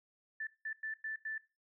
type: tone bursts at uneven times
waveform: sine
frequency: 1760 Hz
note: A6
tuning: in tune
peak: -37 dBFS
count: 5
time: 0.4-0.47 / 0.65-0.73 / 0.83-0.94 / 1.04-1.16 / 1.25-1.38 s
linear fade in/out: 5 ms
effects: noise-tail reverb RT60 0.3 s tail -19 dB re dry